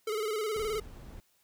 square tone with vibrato, 430 Hz, A4, 40 cents flat, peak -31 dBFS, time 0.07-0.8 s, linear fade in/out 5 ms, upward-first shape square, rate 19 Hz, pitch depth 56 cents each way
brown noise, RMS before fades -46 dBFS, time 0.56-1.2 s, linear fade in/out 0 ms
effects white hiss -70 dBFS RMS until 1.43 s

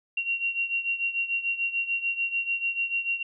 sine beating tone pair, 2749 / 2755.8 Hz, F7 / F7, -28 / -24 cents, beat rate 6.8 Hz, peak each -27 / -31 dBFS, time 0.17-3.23 s, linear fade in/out 5 ms, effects none

